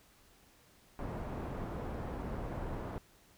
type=low-pass noise; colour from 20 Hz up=pink; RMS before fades=-40 dBFS; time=0.99-2.98 s; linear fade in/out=0 ms; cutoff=970 Hz; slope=12 dB/octave; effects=pink hiss -64 dBFS RMS until 3.37 s